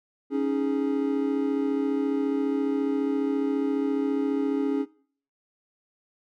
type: chord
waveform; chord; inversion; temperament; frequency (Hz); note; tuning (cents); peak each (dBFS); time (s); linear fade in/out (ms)
triangle; C# suspended second; none; just; 277.2 / 311.8 / 415.8; C#4 / D#4 / G#4; 0 / +4 / +2; -23 / -29 / -27; 0.3-4.86; 50
effects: noise-tail reverb RT60 0.5 s tail -21 dB re dry